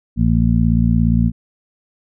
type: harmonic tone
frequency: 57.2 Hz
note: A#1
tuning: 32 cents flat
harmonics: 1 / 2 / 3 / 4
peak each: -17 / -17 / -17 / -17 dBFS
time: 0.16-1.32 s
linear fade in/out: 50 ms
effects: none